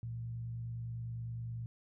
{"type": "tone with frequency modulation", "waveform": "sine", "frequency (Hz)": 116.54, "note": "A#2", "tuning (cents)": 0, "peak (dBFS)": -38, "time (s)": [0.03, 1.66], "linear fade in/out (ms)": 0, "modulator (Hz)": 49.8, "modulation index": 0.36, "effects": []}